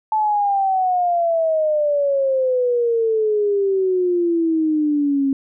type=exponential sweep; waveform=sine; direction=down; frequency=874 to 269.6 Hz; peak=-15 dBFS; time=0.12-5.33 s; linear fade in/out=2 ms; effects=none